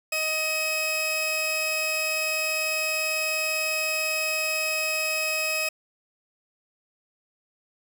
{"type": "tone pair together", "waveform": "sawtooth", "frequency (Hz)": [626.7, 2547], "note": ["D#5", "D#7"], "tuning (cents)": [12, 40], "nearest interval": "2 octaves", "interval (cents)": 2428, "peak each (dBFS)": [-27, -22], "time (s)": [0.12, 5.69], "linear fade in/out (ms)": 5, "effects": []}